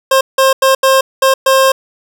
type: tone bursts at uneven times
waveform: 25% pulse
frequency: 532 Hz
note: C5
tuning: 29 cents sharp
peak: -3 dBFS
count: 6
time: 0.11-0.21 / 0.38-0.53 / 0.62-0.75 / 0.83-1.01 / 1.22-1.34 / 1.46-1.72 s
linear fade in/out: 5 ms
effects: none